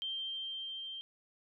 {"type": "tone with level ramp", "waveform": "sine", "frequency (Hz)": 3153, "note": "G7", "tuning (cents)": 9, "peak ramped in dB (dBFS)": [-35, -41], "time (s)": [0.02, 1.01], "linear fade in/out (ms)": 0, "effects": []}